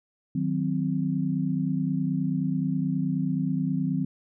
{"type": "chord", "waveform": "sine", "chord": "C diminished", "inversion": "first", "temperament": "equal with one note detuned", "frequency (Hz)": [155.56, 185, 259.5], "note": ["Eb3", "Gb3", "C4"], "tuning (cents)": [0, 0, -14], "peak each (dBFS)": -28, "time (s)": [0.35, 4.05], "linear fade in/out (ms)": 5, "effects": []}